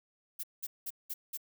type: noise bursts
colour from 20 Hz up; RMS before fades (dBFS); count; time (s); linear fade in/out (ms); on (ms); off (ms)
violet; -38; 5; 0.39-1.375; 10; 45; 190
effects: none